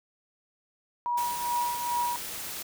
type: tone with tremolo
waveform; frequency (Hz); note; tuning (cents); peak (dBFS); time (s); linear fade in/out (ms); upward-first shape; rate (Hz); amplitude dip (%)
sine; 962; B5; -46; -24; 1.06-2.16; 0; triangle; 2.4; 65
type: noise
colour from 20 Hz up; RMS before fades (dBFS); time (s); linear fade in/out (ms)
white; -37; 1.17-2.63; 10
effects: none